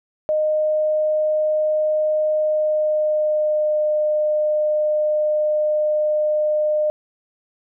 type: tone with pitch glide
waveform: sine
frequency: 615 to 607.2 Hz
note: D#5 to D#5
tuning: -20 to -42 cents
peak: -16 dBFS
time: 0.29-6.9 s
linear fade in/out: 0 ms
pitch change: -22 cents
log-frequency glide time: 2.36-3.85 s
effects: none